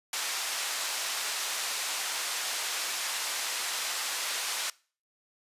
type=band-pass noise; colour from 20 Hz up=white; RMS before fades=-33 dBFS; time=0.13-4.7 s; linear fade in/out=2 ms; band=710 to 7500 Hz; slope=12 dB/octave; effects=noise-tail reverb RT60 0.4 s tail -23 dB re dry + resampled to 32000 Hz